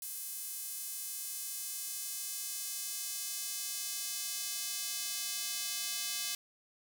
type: tone with high-pass filter sweep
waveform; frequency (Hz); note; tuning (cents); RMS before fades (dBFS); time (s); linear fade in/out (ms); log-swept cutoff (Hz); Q
square; 233.2; A#3; +1; -39; 0.02-6.35; 2; 9800 to 4200; 0.86
effects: none